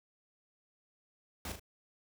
pink noise with echo, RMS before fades -41 dBFS, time 1.45-1.52 s, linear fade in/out 2 ms, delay 38 ms, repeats 2, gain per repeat -6 dB, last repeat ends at 1.596 s, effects none

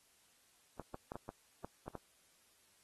clicks, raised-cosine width 1 ms, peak -30 dBFS, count 8, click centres 0.797 / 0.944 / 1.119 / 1.156 / 1.291 / 1.646 / 1.88 / 1.953 s, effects white hiss -70 dBFS RMS until 2.83 s + AAC 32 kbps

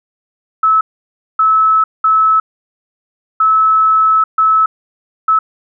sine tone bursts at uneven times, 1300 Hz, E6, 24 cents flat, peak -7 dBFS, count 6, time 0.63-0.81 / 1.39-1.84 / 2.04-2.4 / 3.4-4.24 / 4.38-4.66 / 5.28-5.39 s, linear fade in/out 5 ms, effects none

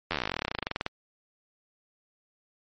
slowing click train, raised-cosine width 0.3 ms, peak -12 dBFS, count 29, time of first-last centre 0.11-0.864 s, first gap 11 ms, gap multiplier 1.06, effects MP3 32 kbps

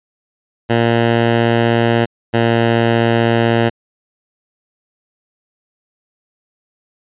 10% pulse tone pair in turn, 116.54 / 115.89 Hz, A#2 / A#2, 0 / -10 cents, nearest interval unison, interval 10 cents, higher first, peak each -3 dBFS, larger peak neither, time 0.69-2.06 / 2.33-3.7 s, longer neither, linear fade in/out 20 ms, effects resampled to 8000 Hz

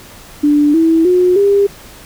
sine tone with pitch steps, 293.7 / 325.9 / 361.6 / 401.2 Hz, D4 / E4 / F#4 / G4, 0 / -20 / -40 / +40 cents, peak -7 dBFS, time 0.43-1.67 s, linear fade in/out 10 ms, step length 310 ms, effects pink hiss -37 dBFS RMS until 2.05 s

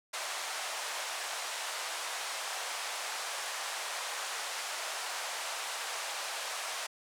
pink band-pass noise, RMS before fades -38 dBFS, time 0.13-6.87 s, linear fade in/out 10 ms, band 650 to 10000 Hz, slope 24 dB/octave, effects none

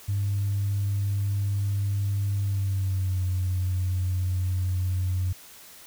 sine tone with pitch glide, 100 to 91.7 Hz, G2 to F#2, +35 to -15 cents, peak -22 dBFS, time 0.08-5.33 s, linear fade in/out 10 ms, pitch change -150 cents, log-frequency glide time 2.4-3.25 s, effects tanh soft clip ceiling -19 dBFS + white hiss -48 dBFS RMS until 5.86 s

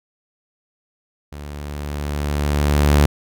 sawtooth tone with level ramp, 73 Hz, D2, 10 cents flat, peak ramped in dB -28 to -6 dBFS, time 1.32-3.06 s, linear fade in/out 5 ms, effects none

